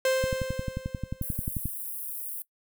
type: tone with exponential decay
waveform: 45% pulse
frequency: 523.3 Hz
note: C5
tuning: in tune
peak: -21 dBFS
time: 0.05-1.53 s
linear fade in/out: 2 ms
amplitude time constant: 320 ms
type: click train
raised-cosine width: 5 ms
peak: -18 dBFS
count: 17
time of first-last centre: 0.24-1.656 s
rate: 11.3 Hz
type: high-pass noise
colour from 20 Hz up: white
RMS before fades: -36 dBFS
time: 1.22-2.42 s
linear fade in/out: 2 ms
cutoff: 9600 Hz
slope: 48 dB/octave
effects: noise-tail reverb RT60 0.1 s tail -20 dB re dry